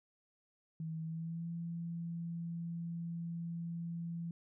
sine tone with pitch glide, 160.7 to 168.69 Hz, E3 to E3, -44 to +40 cents, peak -38 dBFS, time 0.8-4.31 s, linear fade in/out 2 ms, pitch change +84 cents, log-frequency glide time 1.03-1.48 s, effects none

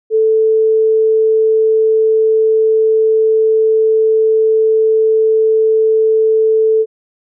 sine tone, 440 Hz, A4, in tune, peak -8 dBFS, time 0.1-6.86 s, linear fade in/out 50 ms, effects none

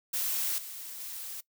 blue noise with level steps, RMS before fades -31 / -42 / -40 dBFS, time 0.13-1.41 s, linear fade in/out 10 ms, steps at 0.58 / 1 s, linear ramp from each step 2 ms, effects noise-tail reverb RT60 0.1 s tail -21 dB re dry

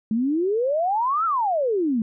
sine exponential two-way sweep, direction up then down, 212 to 1375 to 212 Hz, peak -19 dBFS, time 0.11-2.02 s, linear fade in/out 2 ms, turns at 1.25 s, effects none

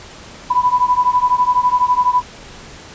sine beating tone pair, 987.8 / 999.8 Hz, B5 / B5, 0 / +21 cents, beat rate 12 Hz, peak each -14 / -15 dBFS, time 0.5-2.22 s, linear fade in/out 10 ms, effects pink hiss -37 dBFS RMS until 2.94 s + resampled to 16000 Hz

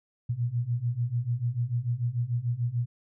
sine beating tone pair, 116.54 / 123.34 Hz, A#2 / B2, 0 / -2 cents, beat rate 6.8 Hz, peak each -30 / -28 dBFS, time 0.29-2.86 s, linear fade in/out 10 ms, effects none

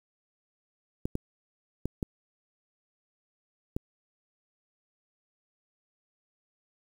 clicks, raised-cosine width 3 ms, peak -17 dBFS, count 5, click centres 1.055 / 1.154 / 1.856 / 2.028 / 3.765 s, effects 8-bit

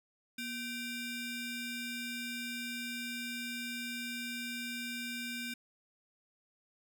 25% pulse ring-modulated tone, 1300 Hz, E6, 24 cents flat, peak -31 dBFS, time 0.38-5.54 s, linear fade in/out 5 ms, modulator 1060 Hz, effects none

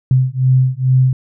sine beating tone pair, 128.4 / 130.7 Hz, C3 / C3, -32 / -1 cents, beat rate 2.3 Hz, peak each -13 dBFS, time 0.11-1.13 s, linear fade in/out 2 ms, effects none

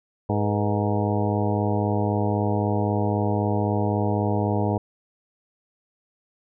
harmonic tone with a mistuned harmonic, 103.83 Hz, G#2, in tune, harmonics 1 / 2 / 3 / 4 / 5 / 6 / 7 / 8 / 9, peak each -24 / -27 / -29 / -30 / -31 / -32 / -32 / -33 / -34 dBFS, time 0.29-4.78 s, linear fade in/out 5 ms, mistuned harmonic 5, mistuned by -95 cents, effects none

